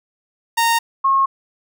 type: tone pair in turn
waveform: sawtooth / sine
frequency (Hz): 924 / 1083.9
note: A#5 / C#6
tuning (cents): -16 / -39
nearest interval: minor third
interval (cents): 277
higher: second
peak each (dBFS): -10 / -12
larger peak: first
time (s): 0.57-0.79 / 1.04-1.26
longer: neither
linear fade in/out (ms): 10
effects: none